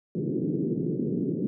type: band-pass noise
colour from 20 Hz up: pink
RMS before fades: -28 dBFS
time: 0.15-1.47 s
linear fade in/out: 0 ms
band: 140 to 420 Hz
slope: 48 dB/octave
effects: none